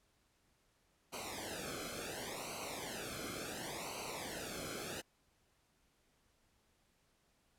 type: noise with flanger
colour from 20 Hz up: pink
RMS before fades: -44 dBFS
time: 1.12-5.02 s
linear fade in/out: 20 ms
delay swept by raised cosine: 0.57 to 1.09 ms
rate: 0.7 Hz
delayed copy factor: -0.95
effects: pink hiss -75 dBFS RMS until 7.58 s + low-pass 12000 Hz 12 dB/octave